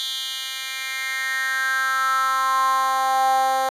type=tone with high-pass filter sweep; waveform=10% pulse; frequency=264.2 Hz; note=C4; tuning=17 cents sharp; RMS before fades=-22 dBFS; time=0-3.69 s; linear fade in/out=0 ms; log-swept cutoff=3400 to 660 Hz; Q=5.5; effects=resampled to 32000 Hz